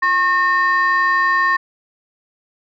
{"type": "tone pair together", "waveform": "sine", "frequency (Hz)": [1084, 1823], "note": ["C#6", "A#6"], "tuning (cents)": [-39, -39], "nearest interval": "major sixth", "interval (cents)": 900, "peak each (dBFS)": -14, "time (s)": [0.02, 1.57], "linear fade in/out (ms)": 10, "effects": ["tanh soft clip ceiling -9 dBFS"]}